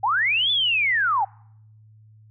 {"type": "linear two-way sweep", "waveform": "sine", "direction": "up then down", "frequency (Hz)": [740, 3520, 740], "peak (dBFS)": -18, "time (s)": [0.03, 1.25], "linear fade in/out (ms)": 10, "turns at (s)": 0.51, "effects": ["noise-tail reverb RT60 0.7 s tail -26 dB re dry", "added 108 Hz sine -48 dBFS peak until 2.3 s"]}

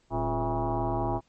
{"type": "tone with frequency modulation", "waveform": "sine", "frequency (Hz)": 349.2, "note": "F4", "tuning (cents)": 0, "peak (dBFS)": -25, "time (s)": [0.1, 1.21], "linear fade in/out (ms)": 50, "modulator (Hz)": 154, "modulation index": 4.1, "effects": ["pink hiss -68 dBFS RMS until 1.28 s", "MP3 32 kbps"]}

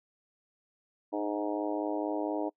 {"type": "harmonic tone with a mistuned harmonic", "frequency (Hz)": 104.3, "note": "G#2", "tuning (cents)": 8, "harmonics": [3, 4, 5, 6, 7, 8, 9], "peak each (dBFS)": [-33, -38, -39, -37, -40, -42, -42], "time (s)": [1.12, 2.5], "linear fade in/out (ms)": 20, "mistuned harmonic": 3, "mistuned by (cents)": -30, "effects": ["noise-tail reverb RT60 0.1 s tail -26 dB re dry"]}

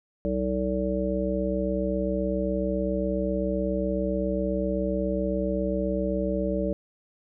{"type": "harmonic tone", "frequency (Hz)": 63.7, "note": "C2", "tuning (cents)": -46, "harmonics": [1, 3, 5, 7, 9], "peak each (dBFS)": [-32, -29, -31, -32, -29], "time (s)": [0.25, 6.73], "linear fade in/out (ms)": 0, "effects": []}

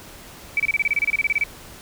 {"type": "tone bursts", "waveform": "sine", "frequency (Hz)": 2300, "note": "D7", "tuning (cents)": -37, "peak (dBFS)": -16, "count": 16, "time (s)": [0.57, 1.438], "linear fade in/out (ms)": 2, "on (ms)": 28, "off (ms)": 28, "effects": ["pink hiss -42 dBFS RMS until 1.81 s"]}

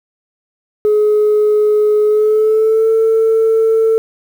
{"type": "tone with pitch glide", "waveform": "sine", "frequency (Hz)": [422.6, 446.4], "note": ["G#4", "A4"], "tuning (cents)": [30, 25], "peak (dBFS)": -7, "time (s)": [0.85, 3.98], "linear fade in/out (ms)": 0, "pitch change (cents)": 95, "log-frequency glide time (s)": [2.04, 2.9], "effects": ["tanh soft clip ceiling -6 dBFS", "7-bit"]}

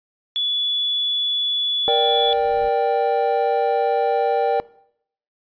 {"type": "tone", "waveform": "sine", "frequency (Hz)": 3427, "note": "A7", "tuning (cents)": -46, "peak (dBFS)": -19, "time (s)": [0.36, 2.33], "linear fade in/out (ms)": 0}
{"type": "noise with exponential growth", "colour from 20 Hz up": "brown", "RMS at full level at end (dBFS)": -37, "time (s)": [1.54, 2.69], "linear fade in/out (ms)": 2, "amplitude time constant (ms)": 250}
{"type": "chord", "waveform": "triangle", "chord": "G minor", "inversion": "first", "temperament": "just", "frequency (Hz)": [470.4, 588, 784], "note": ["Bb4", "D5", "G5"], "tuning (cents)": [16, 2, 0], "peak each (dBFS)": [-18, -21, -18], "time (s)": [1.88, 4.6], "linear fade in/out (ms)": 0}
{"effects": ["noise-tail reverb RT60 0.7 s tail -21 dB re dry", "resampled to 11025 Hz"]}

